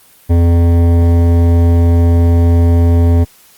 sine tone with hard clipping, 85.1 Hz, F2, 44 cents flat, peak -8 dBFS, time 0.29-3.25 s, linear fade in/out 20 ms, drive 14 dB, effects white hiss -45 dBFS RMS until 3.57 s + Opus 32 kbps

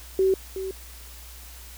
sine tone with echo, 381.5 Hz, G4, 47 cents flat, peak -17 dBFS, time 0.19-0.34 s, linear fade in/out 2 ms, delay 370 ms, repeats 1, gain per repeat -11 dB, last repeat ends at 0.71 s, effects added 60 Hz sine -43 dBFS peak until 1.77 s + white hiss -46 dBFS RMS until 1.77 s

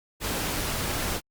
pink noise, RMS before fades -29 dBFS, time 0.2-1.21 s, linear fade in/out 50 ms, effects Opus 48 kbps

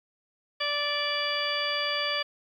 harmonic tone with a mistuned harmonic, 584 Hz, D5, 10 cents flat, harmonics 1 / 2 / 3 / 4 / 5 / 6 / 8, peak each -34 / -34 / -34 / -34 / -34 / -34 / -34 dBFS, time 0.6-2.23 s, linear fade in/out 10 ms, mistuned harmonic 6, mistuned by -37 cents, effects 10-bit

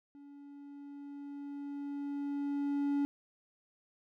triangle tone with level ramp, 284.1 Hz, C#4, 43 cents sharp, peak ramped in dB -49 to -26 dBFS, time 0.15-3.05 s, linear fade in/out 0 ms, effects none

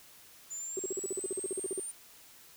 sine linear sweep, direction up, 7040 to 9100 Hz, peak -37 dBFS, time 0.5-1.92 s, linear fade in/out 20 ms
sine tone bursts, 381.7 Hz, G4, 46 cents flat, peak -30 dBFS, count 16, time 0.77-1.797 s, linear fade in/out 2 ms, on 22 ms, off 45 ms
effects tanh soft clip ceiling -26 dBFS + white hiss -56 dBFS RMS until 2.56 s

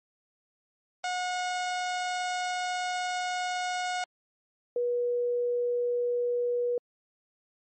sawtooth / sine tone pair in turn, 726 / 484.5 Hz, F#5 / B4, -33 / -33 cents, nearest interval perfect fifth, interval 700 cents, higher first, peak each -25 dBFS, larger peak neither, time 1.04-4.04 / 4.76-6.78 s, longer first, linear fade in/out 2 ms, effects MP3 32 kbps

